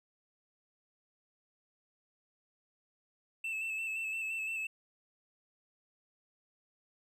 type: tone with vibrato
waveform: triangle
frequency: 2637 Hz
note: E7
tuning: in tune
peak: -33 dBFS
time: 3.44-4.67 s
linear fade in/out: 5 ms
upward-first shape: square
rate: 5.8 Hz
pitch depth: 26 cents each way
effects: none